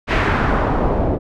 pink noise with low-pass filter sweep, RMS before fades -17 dBFS, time 0.07-1.19 s, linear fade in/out 50 ms, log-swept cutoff 2400 to 520 Hz, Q 1.4, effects none

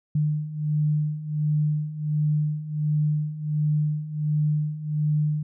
sine beating tone pair, 150 / 151.4 Hz, D3 / D#3, +37 / -47 cents, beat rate 1.4 Hz, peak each -27 / -23 dBFS, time 0.15-5.43 s, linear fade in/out 5 ms, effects none

